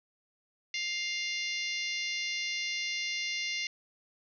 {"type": "harmonic tone", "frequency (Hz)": 700, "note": "F5", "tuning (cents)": 4, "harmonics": [3, 4, 5, 6, 7, 8, 9], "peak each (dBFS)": [-35, -38, -42, -41, -42, -42, -47], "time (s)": [0.74, 3.67], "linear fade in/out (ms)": 2, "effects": []}